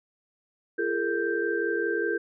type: tone cluster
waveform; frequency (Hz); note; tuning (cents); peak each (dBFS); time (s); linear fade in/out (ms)
sine; 341.4 / 413 / 458.1 / 1570; F4 / G#4 / A#4 / G6; -39 / -10 / -30 / +2; -30; 0.78-2.18; 10
effects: none